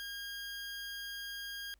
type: tone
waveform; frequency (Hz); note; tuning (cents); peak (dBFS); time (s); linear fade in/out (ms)
20% pulse; 1620; G#6; -43; -36; 0-1.74; 0
effects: added 50 Hz sine -63 dBFS peak until 1.79 s + pink hiss -75 dBFS RMS until 1.79 s